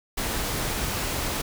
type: noise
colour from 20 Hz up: pink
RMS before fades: -28 dBFS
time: 0.17-1.42 s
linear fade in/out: 10 ms
effects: none